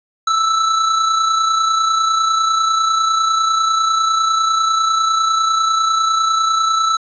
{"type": "tone with amplitude modulation", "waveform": "square", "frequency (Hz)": 1318.5, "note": "E6", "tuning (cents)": 0, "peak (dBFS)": -12, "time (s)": [0.27, 6.97], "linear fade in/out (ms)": 5, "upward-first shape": "sine", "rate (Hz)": 30, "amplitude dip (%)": 40, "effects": ["resampled to 16000 Hz", "8-bit"]}